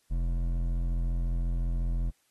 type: tone with hard clipping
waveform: sine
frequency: 42.79 Hz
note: F1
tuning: 35 cents flat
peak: -28 dBFS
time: 0.1-2.11 s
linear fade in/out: 20 ms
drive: 10 dB
effects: white hiss -70 dBFS RMS until 2.3 s + AAC 32 kbps